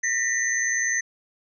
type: tone cluster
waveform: sine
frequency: 1830 / 1950 / 6190 Hz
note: A#6 / B6 / G8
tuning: -32 / -23 / -23 cents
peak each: -26 dBFS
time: 0.03-1.01 s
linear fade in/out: 10 ms
effects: none